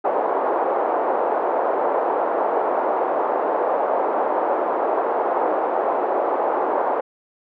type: band-pass noise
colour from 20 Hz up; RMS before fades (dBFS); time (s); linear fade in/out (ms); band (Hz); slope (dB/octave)
white; -21; 0.04-7.01; 10; 390 to 900; 24
effects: none